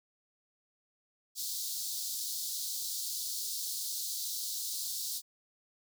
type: high-pass noise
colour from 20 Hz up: pink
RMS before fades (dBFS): -37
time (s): 1.35-5.22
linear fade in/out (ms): 50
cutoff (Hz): 3900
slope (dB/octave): 48
effects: none